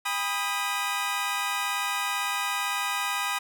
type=chord; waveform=20% pulse; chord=G augmented; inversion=none; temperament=equal with one note detuned; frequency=803.7 / 987.8 / 1244.5 Hz; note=G5 / B5 / D#6; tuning=+43 / 0 / 0 cents; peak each=-28 / -26 / -25 dBFS; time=0.05-3.39 s; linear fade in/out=10 ms; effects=none